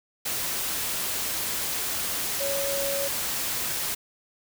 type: tone in noise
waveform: sine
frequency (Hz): 557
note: C#5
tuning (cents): +8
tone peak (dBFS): -28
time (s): 2.4-3.08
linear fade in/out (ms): 10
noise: white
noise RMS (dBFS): -29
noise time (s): 0.25-3.95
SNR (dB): -2
effects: none